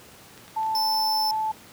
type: clicks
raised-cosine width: 0.2 ms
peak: -29 dBFS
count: 6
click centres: 0.377 / 0.48 / 0.631 / 0.665 / 0.749 / 0.944 s
type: tone with pitch glide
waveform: sine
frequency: 880 to 871.9 Hz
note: A5 to A5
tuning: 0 to -16 cents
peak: -23 dBFS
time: 0.56-1.52 s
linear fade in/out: 10 ms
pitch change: -16 cents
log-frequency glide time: 0.95-1.28 s
type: tone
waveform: 45% pulse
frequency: 5300 Hz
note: E8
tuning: 9 cents sharp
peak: -25 dBFS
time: 0.75-1.31 s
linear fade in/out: 2 ms
effects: pink hiss -48 dBFS RMS until 1.72 s + high-pass 100 Hz 12 dB/octave